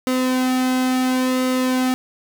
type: tone with flanger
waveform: sawtooth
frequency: 256.1 Hz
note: C4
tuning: 37 cents flat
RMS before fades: -19 dBFS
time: 0.07-1.94 s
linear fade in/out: 0 ms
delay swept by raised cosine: 1.2 to 2.19 ms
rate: 0.72 Hz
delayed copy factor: -0.6
effects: none